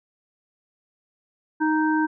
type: harmonic tone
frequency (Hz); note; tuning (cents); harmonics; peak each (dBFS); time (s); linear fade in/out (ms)
311.3; D#4; +1; 1 / 3 / 5; -20 / -25 / -27; 1.6-2.07; 20
effects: none